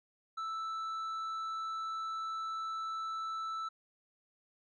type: tone with tanh clipping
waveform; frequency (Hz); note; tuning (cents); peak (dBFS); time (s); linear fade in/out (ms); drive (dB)
sine; 1318.5; E6; 0; -37; 0.37-3.69; 10; 6
effects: none